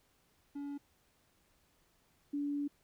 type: tone pair in turn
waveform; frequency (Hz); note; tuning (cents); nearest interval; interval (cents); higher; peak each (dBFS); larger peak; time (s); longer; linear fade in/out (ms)
triangle / sine; 284.6 / 287.6; C#4 / D4; +46 / -36; unison; 18; second; -37 / -33; second; 0.55-0.78 / 2.33-2.68; second; 10
effects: pink hiss -72 dBFS RMS until 2.83 s